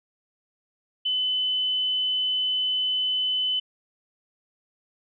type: tone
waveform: sine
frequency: 3020 Hz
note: F#7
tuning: 35 cents sharp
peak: -22 dBFS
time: 1.05-3.6 s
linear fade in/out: 10 ms
effects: none